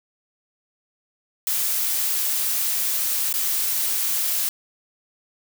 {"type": "noise with dropouts", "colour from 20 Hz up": "blue", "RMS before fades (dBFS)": -23, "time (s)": [1.47, 4.49], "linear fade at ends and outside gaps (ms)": 1, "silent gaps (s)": [3.327, 3.339], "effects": []}